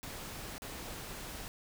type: noise with dropouts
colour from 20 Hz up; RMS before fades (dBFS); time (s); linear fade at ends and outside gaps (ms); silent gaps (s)
pink; -44; 0.03-1.48; 0; 0.581-0.62
effects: none